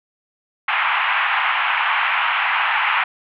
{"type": "band-pass noise", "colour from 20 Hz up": "pink", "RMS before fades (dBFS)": -19, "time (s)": [0.68, 3.04], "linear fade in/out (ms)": 5, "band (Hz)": [830, 2900], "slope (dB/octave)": 48, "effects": []}